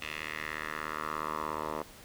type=tone with band-pass filter sweep; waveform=10% pulse; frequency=77 Hz; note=D#2; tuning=17 cents flat; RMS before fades=-37 dBFS; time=0.01-1.83 s; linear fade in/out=10 ms; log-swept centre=2600 to 790 Hz; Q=2.7; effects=pink hiss -52 dBFS RMS until 2.04 s